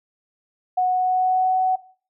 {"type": "tone with pitch glide", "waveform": "sine", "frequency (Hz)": [735, 747.4], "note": ["F#5", "F#5"], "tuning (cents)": [-12, 17], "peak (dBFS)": -16, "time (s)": [0.77, 1.76], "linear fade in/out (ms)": 10, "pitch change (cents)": 29, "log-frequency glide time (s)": [0.88, 1.56], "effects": ["noise-tail reverb RT60 0.4 s tail -17 dB re dry"]}